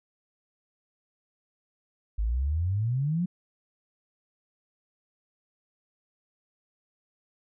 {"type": "exponential sweep", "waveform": "sine", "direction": "up", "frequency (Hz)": [50.3, 185], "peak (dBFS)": -24, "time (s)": [2.18, 3.26], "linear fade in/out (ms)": 10, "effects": []}